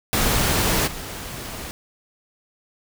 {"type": "noise with level steps", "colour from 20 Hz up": "pink", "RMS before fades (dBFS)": [-20, -33], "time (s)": [0.13, 1.71], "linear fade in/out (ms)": 0, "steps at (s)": 0.86, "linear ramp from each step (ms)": 20, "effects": []}